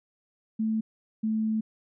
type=tone pair in turn; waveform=sine; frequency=220 / 218.9 Hz; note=A3 / A3; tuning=0 / -9 cents; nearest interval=unison; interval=9 cents; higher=first; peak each=-24 dBFS; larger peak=neither; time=0.59-0.81 / 1.23-1.61 s; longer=second; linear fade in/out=10 ms; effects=none